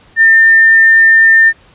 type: tone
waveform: sine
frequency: 1802 Hz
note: A6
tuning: 41 cents sharp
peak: -3 dBFS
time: 0.16-1.53 s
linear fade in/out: 50 ms
effects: pink hiss -45 dBFS RMS until 1.74 s + resampled to 8000 Hz